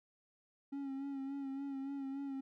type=tone with vibrato; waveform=triangle; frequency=274.3 Hz; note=C#4; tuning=18 cents flat; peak=-37 dBFS; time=0.72-2.41 s; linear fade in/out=10 ms; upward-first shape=sine; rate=3.5 Hz; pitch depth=38 cents each way; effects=none